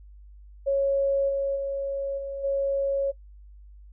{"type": "tone with level steps", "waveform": "sine", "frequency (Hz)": 552, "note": "C#5", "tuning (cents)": -7, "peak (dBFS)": [-20, -23, -26, -30, -22], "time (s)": [0.66, 3.12], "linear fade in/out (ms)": 20, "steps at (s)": [1.28, 1.55, 2.17, 2.43], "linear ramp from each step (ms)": 20, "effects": ["noise-tail reverb RT60 0.1 s tail -21 dB re dry", "added 50 Hz sine -45 dBFS peak until 3.92 s"]}